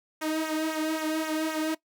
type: tone with flanger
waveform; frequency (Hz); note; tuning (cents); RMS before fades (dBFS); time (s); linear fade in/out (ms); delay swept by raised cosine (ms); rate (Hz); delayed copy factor
sawtooth; 314.3; D#4; +18; -29; 0.21-1.75; 10; 0.21 to 2.31; 3.8; -0.75
effects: noise-tail reverb RT60 0.1 s tail -19 dB re dry